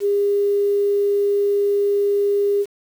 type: tone with quantisation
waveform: sine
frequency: 404.9 Hz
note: G#4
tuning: 44 cents flat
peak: -15 dBFS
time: 0-2.66 s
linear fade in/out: 50 ms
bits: 7
effects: none